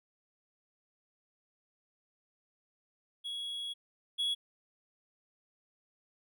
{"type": "tone pair in turn", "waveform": "triangle", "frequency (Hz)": [3337, 3353], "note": ["G#7", "G#7"], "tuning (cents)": [8, 16], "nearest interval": "unison", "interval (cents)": 8, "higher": "second", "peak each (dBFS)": [-35, -28], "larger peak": "second", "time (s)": [[3.24, 3.74], [4.18, 4.35]], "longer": "first", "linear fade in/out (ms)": 20, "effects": []}